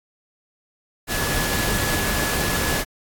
sine tone in noise, 1700 Hz, G#6, 40 cents sharp, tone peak -29 dBFS, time 1.07-2.85 s, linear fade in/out 50 ms, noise pink, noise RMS -23 dBFS, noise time 1.07-2.85 s, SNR -9 dB, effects AAC 64 kbps

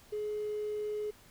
triangle tone with hard clipping, 421.8 Hz, G#4, 27 cents sharp, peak -33 dBFS, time 0.12-1.11 s, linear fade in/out 10 ms, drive 3 dB, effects pink hiss -59 dBFS RMS until 1.3 s

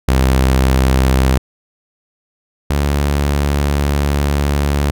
sawtooth tone pair in turn, 65.41 / 71.62 Hz, C2 / D2, 0 / -43 cents, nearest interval major second, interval 157 cents, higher second, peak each -6 / -9 dBFS, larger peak first, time 0.08-1.38 / 2.7-4.91 s, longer second, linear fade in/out 5 ms, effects none

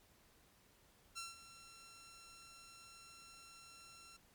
10% pulse tone with ADSR envelope, 1356 Hz, E6, 49 cents sharp, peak -35 dBFS, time 1.15-4.17 s, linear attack 29 ms, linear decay 170 ms, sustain -14 dB, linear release 8 ms, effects pink hiss -69 dBFS RMS until 4.34 s + MP3 96 kbps

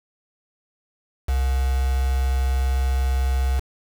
sine tone with quantisation, 65.41 Hz, C2, in tune, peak -18 dBFS, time 1.28-3.6 s, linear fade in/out 10 ms, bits 5, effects none

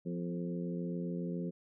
harmonic tone with a mistuned harmonic, 87.31 Hz, F2, in tune, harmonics 2 / 3 / 4 / 5 / 6, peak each -36 / -43 / -44 / -45 / -48 dBFS, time 0.05-1.51 s, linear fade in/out 20 ms, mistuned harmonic 3, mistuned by -36 cents, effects none

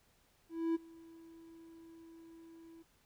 triangle tone with ADSR envelope, 329.6 Hz, E4, in tune, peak -27 dBFS, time 0.49-2.83 s, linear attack 260 ms, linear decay 20 ms, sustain -24 dB, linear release 14 ms, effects pink hiss -71 dBFS RMS until 3.05 s

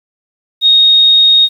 sine tone, 3729 Hz, A#7, in tune, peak -4 dBFS, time 0.61-1.49 s, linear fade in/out 50 ms, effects 7-bit

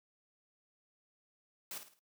white noise with echo, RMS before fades -43 dBFS, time 1.71-1.78 s, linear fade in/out 2 ms, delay 53 ms, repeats 4, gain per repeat -8 dB, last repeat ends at 1.992 s, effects noise-tail reverb RT60 0.1 s tail -20 dB re dry + high-pass 150 Hz 12 dB/octave

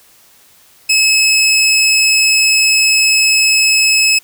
20% pulse tone, 2585 Hz, E7, 34 cents flat, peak -4 dBFS, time 0.89-4.19 s, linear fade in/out 10 ms, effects white hiss -47 dBFS RMS until 4.23 s

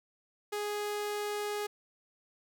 sawtooth tone, 415.3 Hz, G#4, in tune, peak -29 dBFS, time 0.52-1.67 s, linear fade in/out 10 ms, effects none

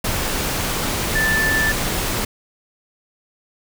sine tone in noise, 1760 Hz, A6, in tune, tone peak -17 dBFS, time 1.15-1.72 s, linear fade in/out 5 ms, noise pink, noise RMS -22 dBFS, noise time 0.04-2.25 s, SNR +2 dB, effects none

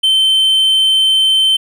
triangle tone, 3093 Hz, G7, 24 cents flat, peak -7 dBFS, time 0.03-1.57 s, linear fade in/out 10 ms, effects none

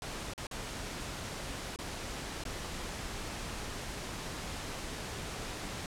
pink noise with dropouts, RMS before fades -40 dBFS, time 0.02-5.86 s, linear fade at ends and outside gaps 1 ms, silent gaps 0.336-0.378 / 0.469-0.512 / 1.761-1.788 / 2.438-2.452 s, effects low-pass 9000 Hz 12 dB/octave

